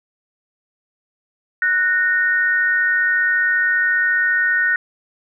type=tone pair together; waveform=sine; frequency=1480 / 1845.3 Hz; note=F#6 / A#6; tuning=0 / -18 cents; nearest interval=major third; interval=382 cents; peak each=-17 dBFS; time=1.62-4.76 s; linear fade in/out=2 ms; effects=none